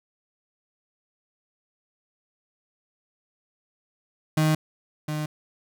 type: tone pair in turn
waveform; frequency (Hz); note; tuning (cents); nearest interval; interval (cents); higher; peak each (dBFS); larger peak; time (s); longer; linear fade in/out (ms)
35% pulse; 155.56 / 152.27; D#3 / D#3; 0 / -37; unison; 37; first; -17 / -25; first; 4.37-4.55 / 5.08-5.26; neither; 5
effects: none